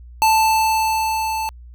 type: tone with level ramp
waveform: square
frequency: 881 Hz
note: A5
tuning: 2 cents sharp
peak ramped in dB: -12 to -22 dBFS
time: 0.22-1.49 s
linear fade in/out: 0 ms
effects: added 60 Hz sine -37 dBFS peak until 1.74 s